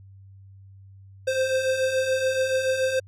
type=beating tone pair; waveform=square; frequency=517 / 524 Hz; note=C5 / C5; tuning=-21 / +2 cents; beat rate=7 Hz; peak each=-30 / -23 dBFS; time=1.27-3 s; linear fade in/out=10 ms; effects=added 97 Hz sine -45 dBFS peak until 3.07 s + low-pass 9000 Hz 12 dB/octave